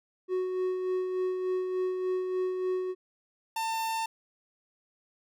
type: tone with tremolo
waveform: triangle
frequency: 369.5 Hz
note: F#4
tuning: 2 cents flat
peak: -24 dBFS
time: 0.28-2.95 s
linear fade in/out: 50 ms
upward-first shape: sine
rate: 3.4 Hz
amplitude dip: 40%
type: tone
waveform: 45% pulse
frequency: 897 Hz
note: A5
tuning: 33 cents sharp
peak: -29 dBFS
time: 3.56-4.06 s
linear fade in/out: 5 ms
effects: none